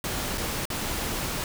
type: noise with dropouts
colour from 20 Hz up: pink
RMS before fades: -30 dBFS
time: 0.04-1.44 s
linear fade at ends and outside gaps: 1 ms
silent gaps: 0.375-0.379 / 0.654-0.702 s
effects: none